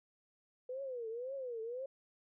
sine tone with vibrato, 493.9 Hz, B4, in tune, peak -39 dBFS, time 0.69-1.86 s, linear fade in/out 5 ms, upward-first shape triangle, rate 1.9 Hz, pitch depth 210 cents each way, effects none

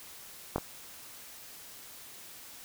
clicks, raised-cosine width 1 ms, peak -14 / -19 dBFS, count 2, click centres 0.56 / 0.582 s, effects white hiss -49 dBFS RMS until 2.64 s

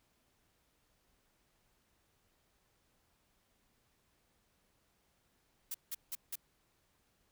blue noise bursts, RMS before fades -40 dBFS, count 4, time 5.71-6.356 s, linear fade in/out 5 ms, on 34 ms, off 170 ms, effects pink hiss -75 dBFS RMS until 7.31 s

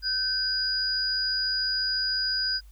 sine tone pair together, 1535 / 4903 Hz, G6 / D#8, -37 / -26 cents, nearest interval octave + minor sixth, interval 2011 cents, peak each -31 / -25 dBFS, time 0.02-2.61 s, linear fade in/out 50 ms, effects added 50 Hz sine -46 dBFS peak until 2.71 s + white hiss -64 dBFS RMS until 2.71 s

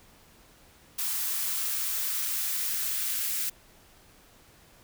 blue noise with high-pass filter sweep, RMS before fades -30 dBFS, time 0.98-3.5 s, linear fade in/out 10 ms, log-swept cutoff 930 to 1600 Hz, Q 1.3, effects pink hiss -57 dBFS RMS until 4.83 s

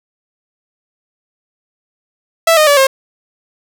sawtooth tone with pitch steps, 659.3 / 615.1 / 574 / 535.5 Hz, E5 / D#5 / D5 / C5, 0 / -20 / -40 / +40 cents, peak -3 dBFS, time 2.47-2.87 s, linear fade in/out 5 ms, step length 100 ms, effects none

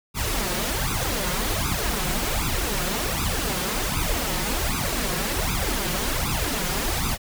pink noise with flanger, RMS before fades -25 dBFS, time 0.14-7.18 s, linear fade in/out 50 ms, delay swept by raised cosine 0.8 to 5.6 ms, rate 1.3 Hz, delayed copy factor +1, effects none

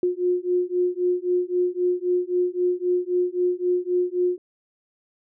sine beating tone pair, 356.8 / 360.6 Hz, F4 / F#4, +37 / -45 cents, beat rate 3.8 Hz, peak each -23 dBFS, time 0.03-4.38 s, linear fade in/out 2 ms, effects none

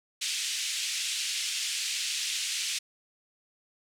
pink band-pass noise, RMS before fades -32 dBFS, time 0.21-2.79 s, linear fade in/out 10 ms, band 2500 to 8700 Hz, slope 24 dB/octave, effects none

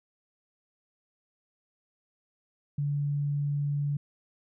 sine tone, 144.1 Hz, D3, 33 cents flat, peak -26 dBFS, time 2.78-3.97 s, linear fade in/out 5 ms, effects none

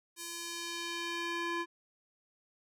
square tone with band-pass filter sweep, 341.1 Hz, F4, 41 cents flat, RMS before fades -38 dBFS, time 0.16-1.66 s, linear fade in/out 50 ms, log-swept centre 9100 to 1400 Hz, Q 0.85, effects none

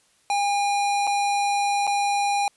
square tone with dropouts, 810 Hz, G#5, 43 cents flat, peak -21 dBFS, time 0.3-2.48 s, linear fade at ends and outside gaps 1 ms, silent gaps 1.07-1.074 / 1.869-1.875 s, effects white hiss -62 dBFS RMS until 2.56 s + resampled to 24000 Hz

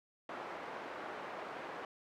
pink band-pass noise, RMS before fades -45 dBFS, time 0.29-1.85 s, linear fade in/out 2 ms, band 470 to 1500 Hz, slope 12 dB/octave, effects none

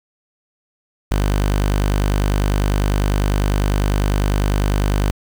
sawtooth tone, 50 Hz, G1, 35 cents sharp, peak -11 dBFS, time 1.11-5.11 s, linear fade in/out 5 ms, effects 7-bit

